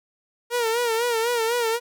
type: tone with vibrato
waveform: sawtooth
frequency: 466.2 Hz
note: A#4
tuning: in tune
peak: -17 dBFS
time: 0.5-1.8 s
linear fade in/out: 50 ms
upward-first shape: sine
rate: 4 Hz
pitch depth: 80 cents each way
effects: none